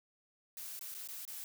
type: noise with dropouts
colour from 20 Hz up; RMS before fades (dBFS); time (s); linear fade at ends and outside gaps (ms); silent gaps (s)
blue; -45; 0.57-1.44; 1; 0.792-0.81 / 0.942-0.948 / 1.075-1.087 / 1.252-1.277
effects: none